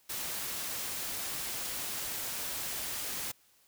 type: noise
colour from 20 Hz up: white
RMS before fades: -37 dBFS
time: 0.09-3.32 s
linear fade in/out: 10 ms
effects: white hiss -66 dBFS RMS until 3.67 s